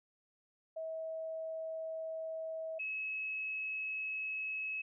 sine tone pair in turn, 644 / 2576 Hz, E5 / E7, -41 / -41 cents, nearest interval 2 octaves, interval 2400 cents, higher second, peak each -38 / -36 dBFS, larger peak second, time 0.76-2.79 / 2.79-4.82 s, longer neither, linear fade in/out 10 ms, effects none

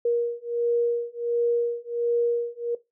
sine beating tone pair, 472.6 / 474 Hz, A#4 / A#4, +24 / +29 cents, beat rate 1.4 Hz, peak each -25 dBFS, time 0.05-2.75 s, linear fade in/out 5 ms, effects noise-tail reverb RT60 0.2 s tail -17 dB re dry

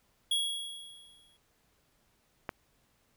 square tone with exponential decay, 3327 Hz, G#7, 2 cents sharp, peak -26 dBFS, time 0.31-1.37 s, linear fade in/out 5 ms, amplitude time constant 230 ms
click, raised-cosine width 0.5 ms, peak -19 dBFS, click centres 2.492 s
effects pink hiss -71 dBFS RMS until 3.16 s

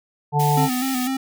harmonic tone, 146.83 Hz, D3, in tune, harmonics 1 / 3 / 5 / 6, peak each -18 / -26 / -24 / -20 dBFS, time 0.32-0.69 s, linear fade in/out 50 ms
white high-pass noise, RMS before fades -31 dBFS, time 0.39-1.08 s, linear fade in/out 10 ms, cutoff 1700 Hz, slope 96 dB/octave
square tone with vibrato, 258.6 Hz, C4, 20 cents flat, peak -22 dBFS, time 0.57-1.17 s, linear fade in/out 5 ms, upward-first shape square, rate 4 Hz, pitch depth 46 cents each way
effects none

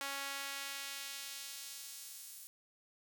sawtooth tone with high-pass filter sweep, 277.2 Hz, C#4, in tune, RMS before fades -45 dBFS, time 0.01-2.47 s, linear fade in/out 0 ms, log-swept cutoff 1100 to 9500 Hz, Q 0.71, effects none

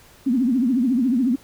sine tone with vibrato, 250 Hz, B3, 21 cents sharp, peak -16 dBFS, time 0.26-1.36 s, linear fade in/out 10 ms, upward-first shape triangle, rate 14 Hz, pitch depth 210 cents each way, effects pink hiss -50 dBFS RMS until 1.43 s

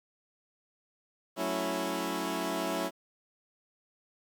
15% pulse chord, F# minor seventh, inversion none, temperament equal, 185 / 220 / 277.2 / 329.6 Hz, F#3 / A3 / C#4 / E4, 0 / 0 / 0 / 0 cents, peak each -31 / -33 / -30 / -28 dBFS, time 1.36-2.91 s, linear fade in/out 50 ms, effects 10-bit

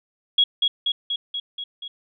sine tone with echo, 3322 Hz, G#7, in tune, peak -13 dBFS, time 0.38-0.44 s, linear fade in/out 5 ms, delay 240 ms, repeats 6, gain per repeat -3 dB, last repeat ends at 1.88 s, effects none

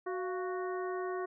harmonic tone with a mistuned harmonic, 370 Hz, F#4, in tune, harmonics 1 / 2 / 3 / 4 / 5, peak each -35 / -42 / -42 / -48 / -49 dBFS, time 0.06-1.26 s, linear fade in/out 10 ms, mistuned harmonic 2, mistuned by -100 cents, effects none

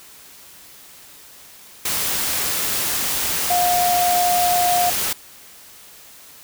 sine tone in noise, 712 Hz, F5, 33 cents sharp, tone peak -16 dBFS, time 3.5-4.9 s, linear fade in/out 5 ms, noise white, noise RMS -22 dBFS, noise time 1.85-5.13 s, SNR +3 dB, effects white hiss -44 dBFS RMS until 6.43 s

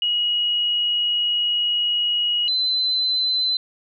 sine tone pair in turn, 2900 / 4046 Hz, F#7 / B7, -35 / +41 cents, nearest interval tritone, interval 576 cents, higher second, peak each -18 dBFS, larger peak neither, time 0.02-2.48 / 2.48-3.57 s, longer first, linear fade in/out 2 ms, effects none

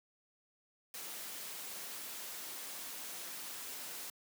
white noise, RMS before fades -45 dBFS, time 0.94-4.1 s, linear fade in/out 2 ms, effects high-pass 200 Hz 12 dB/octave

